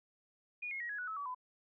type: tone with pitch steps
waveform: sine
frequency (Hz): 2449 / 2157 / 1899.4 / 1672.7 / 1473.1 / 1297.3 / 1142.5 / 1006.2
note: D#7 / C#7 / A#6 / G#6 / F#6 / E6 / D6 / B5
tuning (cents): -28 / -48 / +32 / +12 / -8 / -28 / -48 / +32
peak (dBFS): -38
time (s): 0.62-1.348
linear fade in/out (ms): 10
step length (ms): 91
effects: none